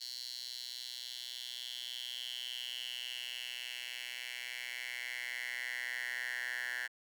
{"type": "tone with high-pass filter sweep", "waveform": "10% pulse", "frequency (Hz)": 123.5, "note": "B2", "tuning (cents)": 0, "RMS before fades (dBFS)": -42, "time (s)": [0, 6.88], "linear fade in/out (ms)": 20, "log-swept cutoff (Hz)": [4300, 1700], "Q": 5.4, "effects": []}